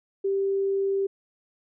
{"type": "tone", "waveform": "sine", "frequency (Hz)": 392, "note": "G4", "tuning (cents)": 0, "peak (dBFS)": -22, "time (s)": [0.24, 1.07], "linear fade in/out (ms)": 10, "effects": []}